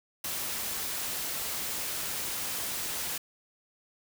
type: noise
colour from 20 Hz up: white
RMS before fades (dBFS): -34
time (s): 0.24-3.18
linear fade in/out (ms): 5
effects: none